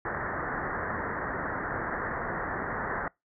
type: low-pass noise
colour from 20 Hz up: white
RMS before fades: -33 dBFS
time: 0.05-3.08 s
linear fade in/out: 2 ms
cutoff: 1900 Hz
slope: 96 dB/octave
effects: noise-tail reverb RT60 0.2 s tail -25 dB re dry